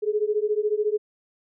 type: beating tone pair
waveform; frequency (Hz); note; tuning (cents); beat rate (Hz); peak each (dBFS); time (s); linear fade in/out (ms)
sine; 415.3 / 429.3; G#4 / A4; 0 / -43; 14; -24; 0.02-0.98; 20
effects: none